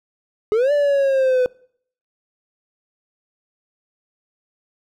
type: linear two-way sweep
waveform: triangle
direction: up then down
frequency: 410.8 to 587.3 to 498.4 Hz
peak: -12 dBFS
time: 0.52-1.46 s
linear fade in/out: 0 ms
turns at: 0.72 s
effects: noise-tail reverb RT60 0.6 s tail -24 dB re dry

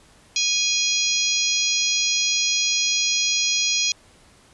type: harmonic tone with a mistuned harmonic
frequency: 825 Hz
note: G#5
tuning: 12 cents flat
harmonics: 3 / 4 / 5 / 6 / 7 / 8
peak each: -26 / -26 / -26 / -26 / -26 / -26 dBFS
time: 0.36-3.92 s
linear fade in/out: 2 ms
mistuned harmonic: 6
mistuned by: +25 cents
effects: pink hiss -53 dBFS RMS until 4.53 s + resampled to 24000 Hz

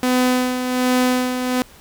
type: tone with tremolo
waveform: sawtooth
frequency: 252.1 Hz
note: B3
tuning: 36 cents sharp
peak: -10 dBFS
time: 0.03-1.62 s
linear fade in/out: 0 ms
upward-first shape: sine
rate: 1.3 Hz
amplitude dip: 55%
effects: pink hiss -46 dBFS RMS until 1.8 s

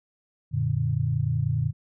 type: chord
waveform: sine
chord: Gb augmented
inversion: none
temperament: equal with one note detuned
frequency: 90.49 / 116.54 / 146.83 Hz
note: Gb2 / Bb2 / D3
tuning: -38 / 0 / 0 cents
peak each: -30 / -25 / -26 dBFS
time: 0.51-1.73 s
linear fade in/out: 50 ms
effects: none

